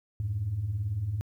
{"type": "beating tone pair", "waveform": "sine", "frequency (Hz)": [87.31, 105.31], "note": ["F2", "G#2"], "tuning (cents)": [0, 25], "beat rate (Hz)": 18, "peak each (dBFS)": [-35, -28], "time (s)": [0.2, 1.21], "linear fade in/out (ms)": 0, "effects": ["tanh soft clip ceiling -22 dBFS", "11-bit"]}